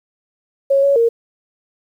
sine tone with pitch steps, 550 / 559 / 463.5 Hz, C#5 / C#5 / A#4, -14 / +14 / -10 cents, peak -10 dBFS, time 0.7-1.09 s, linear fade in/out 10 ms, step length 130 ms, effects 8-bit

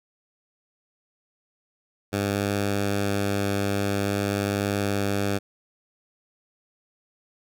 10% pulse tone with vibrato, 100.4 Hz, G2, 42 cents sharp, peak -15 dBFS, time 2.12-5.39 s, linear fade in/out 20 ms, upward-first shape triangle, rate 0.5 Hz, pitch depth 9 cents each way, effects none

